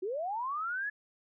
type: linear sweep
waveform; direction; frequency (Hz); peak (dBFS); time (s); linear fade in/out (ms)
sine; up; 349.2 to 1725; -32; 0.02-0.9; 10
effects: none